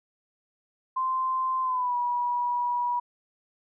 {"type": "tone with pitch glide", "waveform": "sine", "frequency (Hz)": [1040, 970.4], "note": ["C6", "B5"], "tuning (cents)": [-11, -31], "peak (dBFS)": -24, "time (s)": [0.96, 3], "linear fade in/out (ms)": 10, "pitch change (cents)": -120, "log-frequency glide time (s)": [1.62, 1.96], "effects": []}